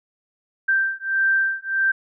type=beating tone pair; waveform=sine; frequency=1568 / 1569.6 Hz; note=G6 / G6; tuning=0 / +2 cents; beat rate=1.6 Hz; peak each=-21 dBFS; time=0.68-1.92 s; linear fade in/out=10 ms; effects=none